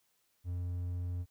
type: tone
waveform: triangle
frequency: 88.6 Hz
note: F2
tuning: 25 cents sharp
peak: -32 dBFS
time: 0.44-1.26 s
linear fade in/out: 50 ms
effects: white hiss -75 dBFS RMS until 1.3 s